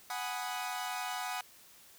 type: chord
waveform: sawtooth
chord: G# minor seventh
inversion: third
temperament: equal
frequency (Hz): 740 / 830.6 / 987.8 / 1244.5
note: F#5 / G#5 / B5 / D#6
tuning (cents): 0 / 0 / 0 / 0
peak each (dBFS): -35 / -39 / -39 / -39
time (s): 0.1-1.41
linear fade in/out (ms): 2
effects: white hiss -58 dBFS RMS until 1.98 s